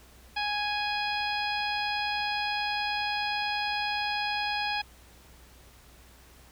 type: harmonic tone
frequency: 830.6 Hz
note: G#5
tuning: in tune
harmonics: 1 / 2 / 3 / 4 / 5 / 6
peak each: -31 / -35 / -34 / -37 / -40 / -38 dBFS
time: 0.36-4.82 s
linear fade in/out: 10 ms
effects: added 61 Hz sine -55 dBFS peak until 6.51 s + pink hiss -56 dBFS RMS until 6.51 s